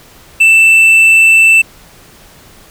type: tone with hard clipping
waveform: triangle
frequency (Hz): 2659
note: E7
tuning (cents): +14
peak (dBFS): -4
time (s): 0.4-1.62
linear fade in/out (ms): 10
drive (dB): 6
effects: pink hiss -40 dBFS RMS until 2.7 s